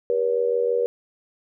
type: tone with amplitude modulation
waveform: sine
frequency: 480 Hz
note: B4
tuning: 49 cents flat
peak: -15 dBFS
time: 0.1-0.86 s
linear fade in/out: 0 ms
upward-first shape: sine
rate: 86.2 Hz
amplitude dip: 85%
effects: none